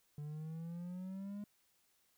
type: exponential sweep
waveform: triangle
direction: up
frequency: 145.9 to 207.7 Hz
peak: -40 dBFS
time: 0.18-1.44 s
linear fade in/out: 2 ms
effects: white hiss -75 dBFS RMS until 2.17 s